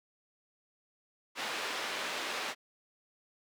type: band-pass noise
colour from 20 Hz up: white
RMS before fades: -37 dBFS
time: 1.35-2.55 s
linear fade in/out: 50 ms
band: 340 to 3100 Hz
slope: 12 dB/octave
effects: none

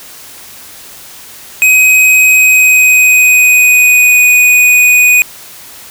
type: tone with pitch glide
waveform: square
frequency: 2522 to 2480 Hz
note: D#7 to D#7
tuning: +23 to -6 cents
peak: -4 dBFS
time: 1.62-5.22 s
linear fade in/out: 0 ms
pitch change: -29 cents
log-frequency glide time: 2.35-4.23 s
effects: white hiss -32 dBFS RMS until 5.9 s

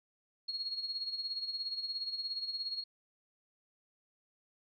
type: tone with tremolo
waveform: sine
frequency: 4300 Hz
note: C8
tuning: 47 cents sharp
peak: -33 dBFS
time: 0.48-2.84 s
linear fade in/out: 10 ms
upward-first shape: sine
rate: 17 Hz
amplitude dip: 65%
effects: none

